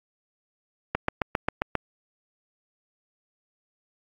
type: click train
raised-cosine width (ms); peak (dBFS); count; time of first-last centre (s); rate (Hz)
0.5; -8; 7; 0.95-1.753; 7.47
effects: AAC 64 kbps